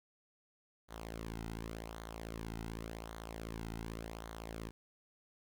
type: tone with flanger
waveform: sawtooth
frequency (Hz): 55.8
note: A1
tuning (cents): +25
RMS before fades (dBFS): -45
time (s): 0.88-4.72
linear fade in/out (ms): 50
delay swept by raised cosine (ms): 0.38 to 1.78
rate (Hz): 0.88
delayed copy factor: -0.65
effects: 12-bit